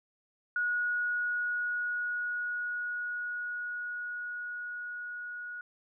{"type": "tone with level ramp", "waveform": "sine", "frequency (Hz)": 1454, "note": "F#6", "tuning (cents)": -31, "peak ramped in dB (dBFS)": [-27, -38], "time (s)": [0.56, 5.61], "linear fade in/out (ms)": 2, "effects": []}